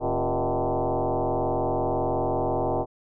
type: tone with frequency modulation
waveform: sine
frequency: 146.83 Hz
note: D3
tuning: in tune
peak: -22 dBFS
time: 0-2.86 s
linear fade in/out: 50 ms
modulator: 124 Hz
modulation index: 6.1
effects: none